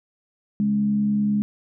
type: tone with frequency modulation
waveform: sine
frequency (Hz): 207.7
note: G#3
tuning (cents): 0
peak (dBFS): -18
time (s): 0.6-1.42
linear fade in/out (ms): 0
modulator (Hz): 70.1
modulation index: 0.35
effects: none